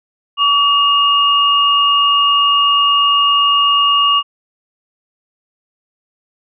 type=tone pair together; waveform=sine; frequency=1142 / 2845 Hz; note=D6 / F7; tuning=-49 / +31 cents; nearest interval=octave + major third; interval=1580 cents; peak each=-12 dBFS; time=0.37-4.23 s; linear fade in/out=50 ms; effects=none